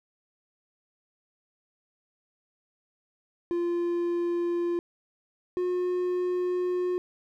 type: tone pair in turn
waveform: triangle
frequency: 346.1 / 360.3 Hz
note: F4 / F#4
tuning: -16 / -46 cents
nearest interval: minor second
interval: 70 cents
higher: second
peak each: -23 / -23 dBFS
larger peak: neither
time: 3.51-4.79 / 5.57-6.98 s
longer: second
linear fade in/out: 0 ms
effects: none